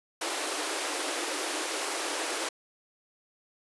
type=high-pass noise; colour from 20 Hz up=pink; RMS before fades=-32 dBFS; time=0.21-2.49 s; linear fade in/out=5 ms; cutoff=290 Hz; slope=96 dB/octave; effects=resampled to 24000 Hz